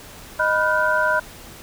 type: tone cluster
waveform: sine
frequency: 620 / 988 / 1428 / 1529 Hz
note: D#5 / B5 / F6 / G6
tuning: -6 / 0 / +38 / -44 cents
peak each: -22 dBFS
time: 0.39-1.2 s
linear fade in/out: 10 ms
effects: pink hiss -41 dBFS RMS until 1.62 s